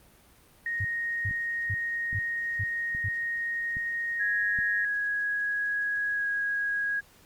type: tone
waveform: sine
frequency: 1864.7 Hz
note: A#6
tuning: in tune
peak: -28 dBFS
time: 0.66-4.85 s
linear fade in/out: 2 ms
type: tone bursts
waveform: sine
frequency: 99.8 Hz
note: G2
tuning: 32 cents sharp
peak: -28 dBFS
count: 6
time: 0.8-3.088 s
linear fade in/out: 5 ms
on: 48 ms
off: 400 ms
type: click train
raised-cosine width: 5 ms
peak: -28 dBFS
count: 5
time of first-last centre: 1.31-4.589 s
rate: 1.22 Hz
type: tone with pitch glide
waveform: sine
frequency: 1661.2 to 1648.8 Hz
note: G#6 to G#6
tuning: 0 to -13 cents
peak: -26 dBFS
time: 4.19-7.01 s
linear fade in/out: 20 ms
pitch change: -13 cents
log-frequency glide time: 6.15-6.22 s
effects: pink hiss -58 dBFS RMS until 7.25 s + Opus 32 kbps